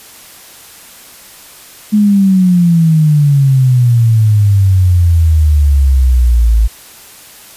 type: exponential sweep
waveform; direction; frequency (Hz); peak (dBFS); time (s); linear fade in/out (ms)
sine; down; 213.4 to 53.6; -5; 1.92-6.68; 20
effects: white hiss -36 dBFS RMS until 7.56 s + resampled to 32000 Hz